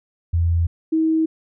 sine tone pair in turn, 84.5 / 319.7 Hz, E2 / D#4, +43 / +47 cents, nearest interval octave + major seventh, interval 2304 cents, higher second, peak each -15 / -15 dBFS, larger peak neither, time 0.33-0.67 / 0.92-1.26 s, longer neither, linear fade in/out 10 ms, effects none

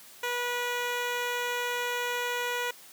10% pulse tone with notch filter, 486.4 Hz, B4, 26 cents flat, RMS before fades -31 dBFS, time 0.23-2.71 s, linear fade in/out 5 ms, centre 9000 Hz, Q 1.4, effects white hiss -51 dBFS RMS until 2.92 s + high-pass 150 Hz 12 dB/octave

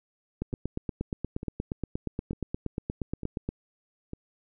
two click trains, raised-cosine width 3 ms, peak -17 / -23 dBFS, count 27 / 5, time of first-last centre 0.42-3.49 / 0.53-4.134 s, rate 8.47 / 1.11 Hz, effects none

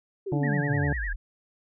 sine exponential sweep, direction down, 415.3 to 36.71 Hz, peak -29 dBFS, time 0.26-1.16 s, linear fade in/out 10 ms
harmonic tone, 144 Hz, D3, 34 cents flat, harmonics 1 / 2 / 3 / 4 / 5 / 6, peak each -25 / -31 / -35 / -37 / -39 / -41 dBFS, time 0.32-0.93 s, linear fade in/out 2 ms
sine tone with vibrato, 1760 Hz, A6, in tune, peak -31 dBFS, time 0.43-1.13 s, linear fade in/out 5 ms, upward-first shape sine, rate 10 Hz, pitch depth 170 cents each way
effects none

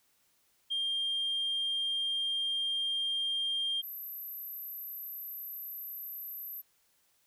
sine tone pair in turn, 3200 / 12166 Hz, G7 / F#9, +35 / +47 cents, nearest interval octave + major seventh, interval 2312 cents, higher second, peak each -28 / -39 dBFS, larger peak first, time 0.7-3.82 / 3.82-6.62 s, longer first, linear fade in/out 20 ms, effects tanh soft clip ceiling -27 dBFS + white hiss -71 dBFS RMS until 7.26 s

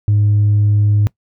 triangle tone with tanh clipping, 103.83 Hz, G#2, in tune, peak -10 dBFS, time 0.08-1.07 s, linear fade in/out 0 ms, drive 6 dB, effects noise-tail reverb RT60 0.1 s tail -22 dB re dry

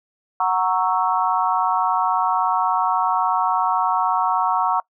sine chord, F# dominant seventh, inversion none, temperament equal, 740 / 932.3 / 1108.7 / 1318.5 Hz, F#5 / A#5 / C#6 / E6, 0 / 0 / 0 / 0 cents, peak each -22 / -21 / -22 / -25 dBFS, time 0.4-4.8 s, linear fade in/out 2 ms, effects noise-tail reverb RT60 0.1 s tail -23 dB re dry

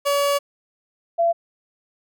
30% pulse / sine tone pair in turn, 568 / 677.8 Hz, C#5 / E5, +42 / +48 cents, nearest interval minor third, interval 306 cents, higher second, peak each -15 dBFS, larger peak neither, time 0.05-0.39 / 1.18-1.33 s, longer first, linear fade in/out 20 ms, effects none

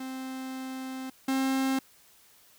45% pulse tone pair in turn, 261.6 / 266 Hz, C4 / C4, 0 / +29 cents, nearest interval unison, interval 29 cents, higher second, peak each -35 / -25 dBFS, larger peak second, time 0-1.1 / 1.28-1.79 s, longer first, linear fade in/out 5 ms, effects white hiss -59 dBFS RMS until 2.58 s

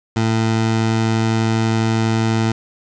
20% pulse tone, 112.1 Hz, A2, 33 cents sharp, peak -10 dBFS, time 0.16-2.52 s, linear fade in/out 5 ms, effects resampled to 16000 Hz + 7-bit

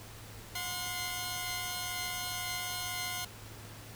10% pulse tone cluster, 721 / 1038 / 2078 / 3284 Hz, F#5 / C6 / C7 / G#7, -45 / -14 / -12 / -20 cents, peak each -31 / -32 / -33 / -35 dBFS, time 0.55-3.25 s, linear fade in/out 5 ms, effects added 107 Hz sine -50 dBFS peak until 3.95 s + pink hiss -50 dBFS RMS until 3.95 s

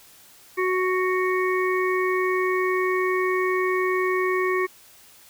harmonic tone, 370 Hz, F#4, in tune, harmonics 1 / 3 / 5 / 6, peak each -22 / -27 / -29 / -30 dBFS, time 0.57-4.67 s, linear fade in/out 20 ms, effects white hiss -51 dBFS RMS until 5.29 s

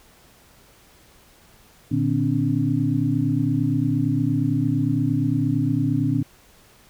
sine tone cluster, 117 / 150.4 / 258.2 / 286.9 Hz, A#2 / D3 / C4 / D4, +7 / +42 / -23 / -40 cents, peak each -24 dBFS, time 1.91-6.23 s, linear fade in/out 10 ms, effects pink hiss -53 dBFS RMS until 6.89 s

